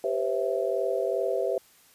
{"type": "chord", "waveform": "sine", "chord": "C major seventh", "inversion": "second", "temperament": "equal with one note detuned", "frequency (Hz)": [392, 493.9, 536.4, 659.3], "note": ["G4", "B4", "C5", "E5"], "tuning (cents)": [0, 0, 43, 0], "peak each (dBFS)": -30, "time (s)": [0.04, 1.58], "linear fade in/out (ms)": 2, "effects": ["white hiss -58 dBFS RMS until 1.94 s", "resampled to 32000 Hz"]}